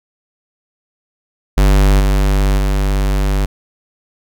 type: tone with level steps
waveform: square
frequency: 49 Hz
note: G1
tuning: in tune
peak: -8 / -11 / -13 dBFS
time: 1.57-3.46 s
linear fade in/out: 10 ms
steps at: 1.99 / 2.57 s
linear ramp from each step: 20 ms
effects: none